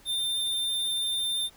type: tone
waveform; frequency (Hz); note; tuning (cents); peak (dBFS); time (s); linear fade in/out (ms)
square; 3597; A7; +37; -27; 0.05-1.5; 50
effects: pink hiss -56 dBFS RMS until 1.56 s